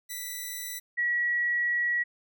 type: tone pair in turn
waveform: 5% pulse / sine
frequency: 1975.5 / 1923.7 Hz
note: B6 / B6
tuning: 0 / -46 cents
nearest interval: unison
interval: 46 cents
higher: first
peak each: -24 dBFS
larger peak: neither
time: 0.09-0.8 / 0.97-2.04 s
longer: second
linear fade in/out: 20 ms
effects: none